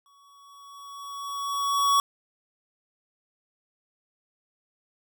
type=tone with exponential growth; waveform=square; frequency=1124 Hz; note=C#6; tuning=24 cents sharp; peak=-18 dBFS; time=0.06-2 s; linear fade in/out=1 ms; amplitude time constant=420 ms; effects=none